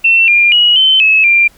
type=tone with pitch steps; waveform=sine; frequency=2698 / 2402 / 2908 / 3073 / 2586 / 2380 Hz; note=E7 / D7 / F#7 / G7 / E7 / D7; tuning=+40 / +38 / -31 / -35 / -34 / +22 cents; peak=-5 dBFS; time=0.04-1.48 s; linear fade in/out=10 ms; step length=240 ms; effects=pink hiss -46 dBFS RMS until 1.57 s